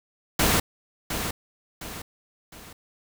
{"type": "noise with echo", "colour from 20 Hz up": "pink", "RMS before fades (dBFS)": -21, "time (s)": [0.39, 0.6], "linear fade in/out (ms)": 5, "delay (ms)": 710, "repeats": 3, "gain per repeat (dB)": -8, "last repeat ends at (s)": 2.73, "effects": []}